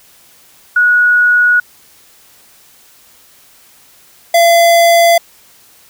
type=tone pair in turn; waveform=sine / square; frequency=1459 / 679.9 Hz; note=F#6 / F5; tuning=-25 / -47 cents; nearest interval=octave + minor second; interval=1322 cents; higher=first; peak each=-6 dBFS; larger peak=neither; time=0.76-1.6 / 4.34-5.18 s; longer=neither; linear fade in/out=5 ms; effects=white hiss -45 dBFS RMS until 5.89 s